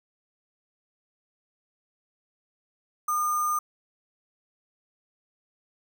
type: tone with sample-and-hold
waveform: sine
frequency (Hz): 1213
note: D#6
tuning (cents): -44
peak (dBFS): -23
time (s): 3.08-3.59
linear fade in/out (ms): 5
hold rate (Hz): 7350
effects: none